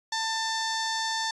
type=tone with notch filter; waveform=10% pulse; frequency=892 Hz; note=A5; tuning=23 cents sharp; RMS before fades=-29 dBFS; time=0.12-1.31 s; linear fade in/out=5 ms; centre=2600 Hz; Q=1.8; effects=resampled to 22050 Hz